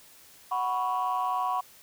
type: chord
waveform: sine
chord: F# suspended fourth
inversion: none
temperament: just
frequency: 740 / 986.7 / 1110 Hz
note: F#5 / B5 / C#6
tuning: 0 / -2 / +2 cents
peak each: -29 dBFS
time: 0.51-1.61 s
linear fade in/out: 10 ms
effects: tanh soft clip ceiling -20 dBFS + white hiss -54 dBFS RMS until 1.82 s